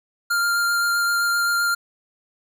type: tone with vibrato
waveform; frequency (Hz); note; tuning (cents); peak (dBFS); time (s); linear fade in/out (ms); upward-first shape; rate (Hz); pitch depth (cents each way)
square; 1396.9; F6; 0; -19; 0.3-1.75; 10; sine; 7.7; 10
effects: none